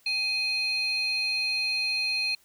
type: tone pair together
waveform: sine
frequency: 2502 / 4205 Hz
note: D#7 / C8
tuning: +9 / +8 cents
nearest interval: major sixth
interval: 899 cents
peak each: -26 dBFS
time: 0.06-2.35 s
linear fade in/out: 5 ms
effects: tanh soft clip ceiling -21 dBFS + white hiss -62 dBFS RMS until 2.44 s